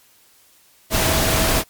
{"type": "tone in noise", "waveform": "sine", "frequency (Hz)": 648, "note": "E5", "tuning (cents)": -30, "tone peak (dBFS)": -26, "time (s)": [0.9, 1.64], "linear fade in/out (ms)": 50, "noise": "pink", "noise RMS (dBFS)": -18, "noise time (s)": [0.9, 1.64], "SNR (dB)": -11, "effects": ["white hiss -54 dBFS RMS until 1.69 s", "MP3 96 kbps"]}